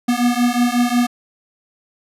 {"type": "beating tone pair", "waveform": "square", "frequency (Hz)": [240, 245.5], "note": ["B3", "B3"], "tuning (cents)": [-49, -10], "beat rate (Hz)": 5.5, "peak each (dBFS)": -18, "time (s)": [0.08, 1.07], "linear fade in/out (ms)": 10, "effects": ["resampled to 32000 Hz"]}